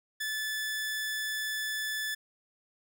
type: tone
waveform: sawtooth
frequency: 1738 Hz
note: A6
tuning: 22 cents flat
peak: -28 dBFS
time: 0.2-2.15 s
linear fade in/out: 10 ms
effects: none